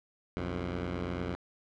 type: tone pair together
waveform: 10% pulse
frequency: 62.8 / 88.81 Hz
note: B1 / F2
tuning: +30 / +30 cents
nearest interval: tritone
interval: 600 cents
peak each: -31 / -26 dBFS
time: 0.37-1.35 s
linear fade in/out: 0 ms
effects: low-pass 3000 Hz 12 dB/octave